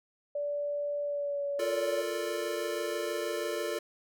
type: tone with pitch glide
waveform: sine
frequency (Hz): 580 to 567.7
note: D5 to C#5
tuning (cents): -22 to +41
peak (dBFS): -30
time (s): 0.35-2.02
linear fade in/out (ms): 5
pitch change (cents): -37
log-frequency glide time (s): 1.03-1.44
type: chord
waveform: square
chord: Bb major seventh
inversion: second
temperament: equal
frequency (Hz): 349.2 / 440 / 466.2 / 587.3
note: F4 / A4 / Bb4 / D5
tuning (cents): 0 / 0 / 0 / 0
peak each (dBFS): -38 / -37 / -40 / -37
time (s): 1.59-3.79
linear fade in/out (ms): 5
effects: none